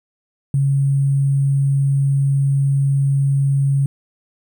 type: tone with sample-and-hold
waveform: sine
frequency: 138.2 Hz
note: C#3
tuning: 5 cents flat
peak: -13 dBFS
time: 0.54-3.86 s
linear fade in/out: 2 ms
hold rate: 8820 Hz
effects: none